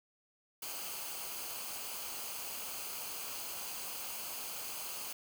white noise with comb filter, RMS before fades -42 dBFS, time 0.62-5.13 s, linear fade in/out 5 ms, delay 0.54 ms, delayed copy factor -0.55, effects none

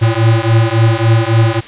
square beating tone pair, 111.4 / 115 Hz, A2 / A#2, +22 / -23 cents, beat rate 3.6 Hz, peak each -12 dBFS, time 0.01-1.61 s, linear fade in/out 20 ms, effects white hiss -32 dBFS RMS until 1.67 s + resampled to 8000 Hz

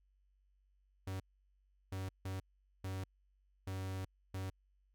45% pulse tone bursts at uneven times, 94.8 Hz, F#2, 43 cents sharp, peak -39 dBFS, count 6, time 1.07-1.2 / 1.92-2.09 / 2.25-2.4 / 2.84-3.04 / 3.67-4.05 / 4.34-4.5 s, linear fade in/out 5 ms, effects added 48 Hz sine -70 dBFS peak until 4.94 s

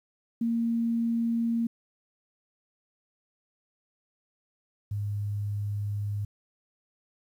sine tone pair in turn, 231.4 / 102.72 Hz, A#3 / G#2, -13 / -19 cents, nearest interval octave + major second, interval 1406 cents, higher first, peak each -24 / -28 dBFS, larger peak first, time 0.41-1.67 / 4.91-6.25 s, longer second, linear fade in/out 5 ms, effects 10-bit

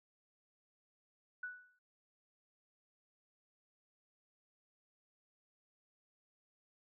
sine tone with exponential decay, 1480 Hz, F#6, in tune, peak -38 dBFS, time 1.43-1.79 s, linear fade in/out 5 ms, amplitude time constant 77 ms, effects none

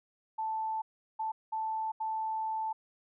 sine tone bursts at uneven times, 880 Hz, A5, in tune, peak -31 dBFS, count 4, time 0.38-0.82 / 1.19-1.32 / 1.52-1.92 / 2-2.73 s, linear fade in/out 10 ms, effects none

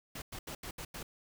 pink noise bursts at uneven times, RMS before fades -43 dBFS, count 6, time 0.15-0.22 / 0.32-0.39 / 0.47-0.55 / 0.63-0.71 / 0.78-0.85 / 0.94-1.03 s, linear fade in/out 5 ms, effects none

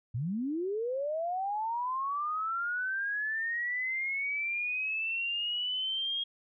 sine linear sweep, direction up, 104.7 to 3273 Hz, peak -30 dBFS, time 0.14-6.24 s, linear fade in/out 10 ms, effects none

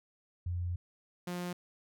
sine / sawtooth tone pair in turn, 88 / 177.33 Hz, F2 / F3, +14 / +27 cents, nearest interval octave, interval 1213 cents, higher second, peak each -32 / -32 dBFS, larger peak neither, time 0.46-0.76 / 1.27-1.53 s, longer first, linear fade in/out 5 ms, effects none

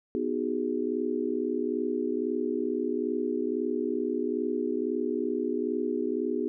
sine chord, G# minor seventh, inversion first, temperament just, 249.2 / 311.5 / 373.8 / 415.3 Hz, B3 / D#4 / F#4 / G#4, +16 / +2 / +18 / 0 cents, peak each -32 dBFS, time 0.15-6.48 s, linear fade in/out 0 ms, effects none

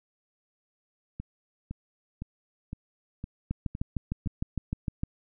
two click trains, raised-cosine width 5 ms, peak -17 / -23 dBFS, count 11 / 7, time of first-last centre 3.51-5.034 / 1.2-4.261 s, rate 6.56 / 1.96 Hz, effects none

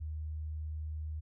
sine tone, 77.3 Hz, D#2, 11 cents flat, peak -36 dBFS, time 0-1.21 s, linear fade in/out 20 ms, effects none

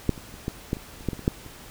clicks, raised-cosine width 3 ms, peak -7 / -27 / -29 / -14 / -11 / -26 / -30 / -11 / -19 / -25 / -7 / -29 dBFS, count 12, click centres 0.093 / 0.178 / 0.341 / 0.481 / 0.731 / 0.769 / 1.008 / 1.087 / 1.132 / 1.193 / 1.279 / 1.463 s, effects pink hiss -45 dBFS RMS until 1.7 s

